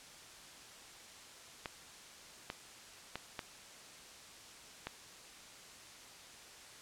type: clicks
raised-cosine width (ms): 0.3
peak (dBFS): -23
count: 5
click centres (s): 1.658 / 2.501 / 3.156 / 3.392 / 4.87
effects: white hiss -54 dBFS RMS until 6.81 s + low-pass 8000 Hz 12 dB/octave